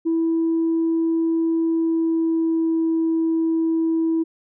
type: tone with pitch glide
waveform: sine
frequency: 328.4 to 326.1 Hz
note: E4 to E4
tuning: -6 to -19 cents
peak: -16 dBFS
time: 0.05-4.24 s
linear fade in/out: 20 ms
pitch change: -13 cents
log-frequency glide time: 1.65-2.83 s
effects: tanh soft clip ceiling -14 dBFS